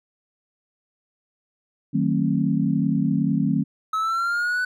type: chord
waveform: sine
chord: D# diminished seventh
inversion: none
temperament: just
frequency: 155.56 / 186.68 / 224 / 268.8 Hz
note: D#3 / F#3 / A3 / C4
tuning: 0 / +16 / +31 / +47 cents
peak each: -24 dBFS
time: 1.93-3.64 s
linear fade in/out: 20 ms
type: linear sweep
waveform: triangle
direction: up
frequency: 1283 to 1500 Hz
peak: -19 dBFS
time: 3.93-4.65 s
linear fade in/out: 5 ms
effects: none